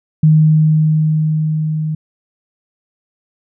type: tone with level ramp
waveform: sine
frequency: 155.56 Hz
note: D#3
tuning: in tune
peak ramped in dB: -5 to -16 dBFS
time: 0.23-1.95 s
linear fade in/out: 5 ms
effects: none